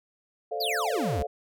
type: chord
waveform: sine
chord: D minor seventh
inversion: second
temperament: equal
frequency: 440 / 523.3 / 587.3 / 698.5 Hz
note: A4 / C5 / D5 / F5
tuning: 0 / 0 / 0 / 0 cents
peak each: -33 / -38 / -37 / -32 dBFS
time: 0.51-1.27 s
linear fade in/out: 10 ms
type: exponential sweep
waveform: square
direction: down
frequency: 5050 to 61.74 Hz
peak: -28 dBFS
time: 0.6-1.23 s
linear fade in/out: 10 ms
effects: none